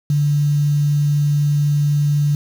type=tone with quantisation; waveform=sine; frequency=146 Hz; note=D3; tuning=10 cents flat; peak=-13 dBFS; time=0.1-2.35 s; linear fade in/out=2 ms; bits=6; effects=none